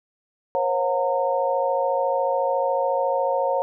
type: tone cluster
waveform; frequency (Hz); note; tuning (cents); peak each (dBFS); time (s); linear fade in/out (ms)
sine; 489 / 543 / 721 / 916; B4 / C#5 / F#5 / A#5; -17 / -36 / -45 / -31; -30 / -22 / -27 / -25; 0.55-3.62; 0
effects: none